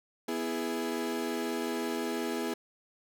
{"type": "chord", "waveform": "35% pulse", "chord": "E major", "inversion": "second", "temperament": "equal", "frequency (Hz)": [246.9, 329.6, 415.3], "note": ["B3", "E4", "G#4"], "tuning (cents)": [0, 0, 0], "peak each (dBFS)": -34, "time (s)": [0.28, 2.54], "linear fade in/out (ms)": 5, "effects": []}